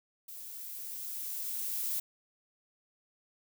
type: noise with level ramp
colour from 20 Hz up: violet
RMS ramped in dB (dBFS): -46 to -33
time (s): 0.28-2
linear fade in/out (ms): 5
effects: none